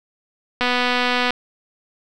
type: click train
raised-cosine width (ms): 0.3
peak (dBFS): -4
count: 173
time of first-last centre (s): 0.61-1.306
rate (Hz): 247
effects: none